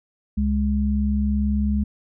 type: tone pair together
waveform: sine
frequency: 69.3 / 207.7 Hz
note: C#2 / G#3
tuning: 0 / 0 cents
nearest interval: octave + perfect fifth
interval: 1900 cents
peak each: -21 dBFS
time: 0.37-1.84 s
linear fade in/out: 10 ms
effects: none